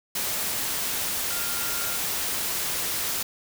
sine tone in noise, 1400 Hz, F6, 4 cents sharp, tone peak -37 dBFS, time 1.3-1.98 s, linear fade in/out 5 ms, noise white, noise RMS -28 dBFS, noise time 0.15-3.23 s, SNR -12 dB, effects none

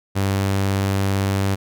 sawtooth tone, 97.8 Hz, G2, 4 cents flat, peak -14 dBFS, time 0.15-1.56 s, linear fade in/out 20 ms, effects none

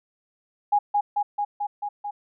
sine tone with echo, 823 Hz, G#5, 16 cents flat, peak -16 dBFS, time 0.72-0.79 s, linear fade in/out 10 ms, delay 220 ms, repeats 6, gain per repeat -2 dB, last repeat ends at 2.11 s, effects none

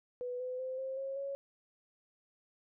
sine tone with pitch steps, 494.5 / 505.8 / 517.3 / 529.1 / 541.1 / 553.5 Hz, B4 / B4 / C5 / C5 / C#5 / C#5, +2 / +41 / -20 / +19 / -42 / -3 cents, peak -36 dBFS, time 0.21-1.35 s, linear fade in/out 0 ms, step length 190 ms, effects none

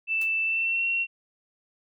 sine tone with pitch glide, 2651 to 2730 Hz, E7 to F7, +9 to -40 cents, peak -23 dBFS, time 0.07-1.07 s, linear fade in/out 50 ms, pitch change +51 cents, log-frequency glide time 0.44-0.85 s
white noise with exponential decay, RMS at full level -39 dBFS, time 0.21-0.32 s, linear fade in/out 5 ms, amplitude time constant 23 ms
effects none

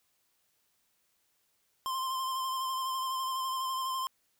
square tone with vibrato, 1046.5 Hz, C6, in tune, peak -32 dBFS, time 1.86-4.07 s, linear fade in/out 0 ms, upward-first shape sine, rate 12 Hz, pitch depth 26 cents each way, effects white hiss -74 dBFS RMS until 4.39 s

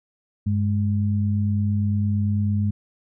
sine tone pair together, 99.29 / 208.1 Hz, G2 / G#3, +23 / +4 cents, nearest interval octave + minor second, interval 1281 cents, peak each -20 / -24 dBFS, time 0.46-2.71 s, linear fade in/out 10 ms, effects none

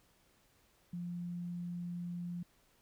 sine tone, 174.61 Hz, F3, in tune, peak -38 dBFS, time 0.93-2.43 s, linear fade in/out 5 ms, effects pink hiss -70 dBFS RMS until 2.81 s

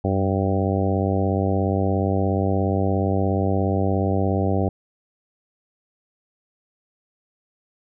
harmonic tone with a mistuned harmonic, 97 Hz, G2, 18 cents flat, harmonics 1 / 2 / 3 / 4 / 5 / 6 / 7 / 8, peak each -22 / -25 / -27 / -28 / -29 / -30 / -30 / -31 dBFS, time 0.04-4.69 s, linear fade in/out 5 ms, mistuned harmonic 1, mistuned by -52 cents, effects none

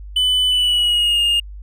triangle tone with pitch glide, 3000 to 2832 Hz, F#7 to F7, +23 to +23 cents, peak -12 dBFS, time 0.16-1.4 s, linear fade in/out 5 ms, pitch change -100 cents, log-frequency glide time 0.49-1.22 s, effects added 50 Hz sine -31 dBFS peak until 1.62 s

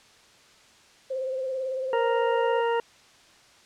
sine tone with vibrato, 523.3 Hz, C5, in tune, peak -27 dBFS, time 1.1-2.61 s, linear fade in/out 10 ms, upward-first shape sine, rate 18 Hz, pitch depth 37 cents each way
harmonic tone, 466.2 Hz, A#4, in tune, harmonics 1 / 2 / 3 / 4 / 6, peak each -24 / -27 / -36 / -37 / -40 dBFS, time 1.93-2.8 s, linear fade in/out 2 ms
effects white hiss -55 dBFS RMS until 3.65 s + low-pass 6000 Hz 12 dB/octave

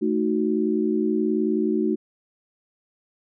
sine chord, D# diminished, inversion second, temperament equal, 220 / 311.1 / 370 Hz, A3 / D#4 / F#4, 0 / 0 / 0 cents, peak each -24 dBFS, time 0.01-1.96 s, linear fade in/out 20 ms, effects none

